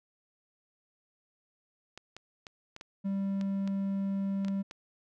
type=clicks; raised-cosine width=0.2 ms; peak=-27 dBFS; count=10; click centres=1.976 / 2.166 / 2.468 / 2.764 / 2.811 / 3.412 / 3.676 / 4.448 / 4.483 / 4.711 s
type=tone; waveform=triangle; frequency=196 Hz; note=G3; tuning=in tune; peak=-27 dBFS; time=3.04-4.63 s; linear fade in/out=20 ms
effects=none